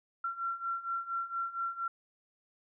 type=beating tone pair; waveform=sine; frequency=1361 / 1365.3 Hz; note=F6 / F6; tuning=-45 / -40 cents; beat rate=4.3 Hz; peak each=-38 / -35 dBFS; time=0.24-1.88 s; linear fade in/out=5 ms; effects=none